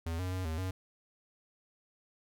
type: tone with pitch steps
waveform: square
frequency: 82.7 / 91.7 / 92.7 / 79.9 / 93.2 Hz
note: E2 / F#2 / F#2 / D#2 / F#2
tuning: +6 / -15 / +4 / +47 / +13 cents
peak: -34 dBFS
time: 0.06-0.71 s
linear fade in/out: 5 ms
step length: 130 ms
effects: none